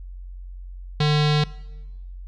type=tone with low-pass filter; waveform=square; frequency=150 Hz; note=D3; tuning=37 cents sharp; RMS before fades=-19 dBFS; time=1-1.44 s; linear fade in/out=5 ms; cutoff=4000 Hz; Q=3.9; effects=noise-tail reverb RT60 1.0 s tail -19 dB re dry + added 45 Hz sine -34 dBFS peak until 2.27 s